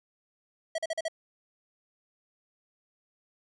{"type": "tone bursts", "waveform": "square", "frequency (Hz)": 648, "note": "E5", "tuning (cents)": -30, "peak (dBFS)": -29, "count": 5, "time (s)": [0.75, 1.083], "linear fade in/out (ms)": 5, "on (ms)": 33, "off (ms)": 42, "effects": ["resampled to 22050 Hz"]}